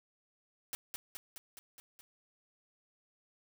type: noise with echo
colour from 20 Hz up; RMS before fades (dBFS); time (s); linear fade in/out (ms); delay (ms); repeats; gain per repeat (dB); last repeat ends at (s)
white; -39; 0.73-0.75; 0; 210; 6; -3; 2.01
effects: none